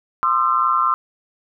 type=tone cluster; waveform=sine; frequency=1045 / 1216 / 1339 Hz; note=C6 / D#6 / E6; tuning=-2 / -40 / +27 cents; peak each=-19 dBFS; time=0.23-0.94 s; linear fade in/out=0 ms; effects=none